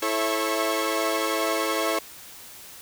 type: tone cluster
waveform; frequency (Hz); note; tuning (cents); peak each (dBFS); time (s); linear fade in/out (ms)
sawtooth; 328.3 / 435.1 / 542 / 659 / 1095; E4 / A4 / C#5 / E5 / C#6; -7 / -19 / -39 / -1 / -22; -26; 0.02-1.99; 5
effects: white hiss -44 dBFS RMS until 2.81 s